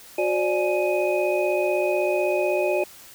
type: tone cluster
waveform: sine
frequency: 364.5 / 537 / 593 / 841 / 2500 Hz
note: F#4 / C5 / D5 / G#5 / D#7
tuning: -26 / +45 / +17 / +22 / +8 cents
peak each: -24 / -30 / -23 / -31 / -30 dBFS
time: 0.18-2.84 s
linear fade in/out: 5 ms
effects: white hiss -46 dBFS RMS until 3.14 s